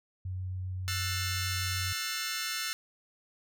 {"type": "tone with vibrato", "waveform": "sine", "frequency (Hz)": 92.5, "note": "F#2", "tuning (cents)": 0, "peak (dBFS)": -33, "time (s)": [0.25, 1.93], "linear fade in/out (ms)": 5, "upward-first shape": "triangle", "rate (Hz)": 7.5, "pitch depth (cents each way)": 9}
{"type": "chord", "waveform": "15% pulse", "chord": "F# half-diminished seventh", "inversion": "third", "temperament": "just", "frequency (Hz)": [1332, 1480, 1776, 2131], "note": ["E6", "F#6", "A6", "C7"], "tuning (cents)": [18, 0, 16, 31], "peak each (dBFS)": -32, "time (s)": [0.88, 2.73], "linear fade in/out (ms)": 0}
{"effects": []}